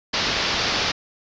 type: low-pass noise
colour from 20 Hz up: white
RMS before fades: -23 dBFS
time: 0.13-0.92 s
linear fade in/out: 10 ms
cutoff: 5400 Hz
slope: 48 dB/octave
effects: resampled to 16000 Hz